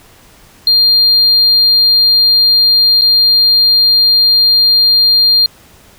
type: tone with dropouts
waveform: sine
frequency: 4200 Hz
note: C8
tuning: 6 cents sharp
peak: -4 dBFS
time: 0.67-5.46 s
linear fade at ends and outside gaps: 2 ms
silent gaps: 3.012-3.018 s
effects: tanh soft clip ceiling -3 dBFS + pink hiss -43 dBFS RMS until 5.98 s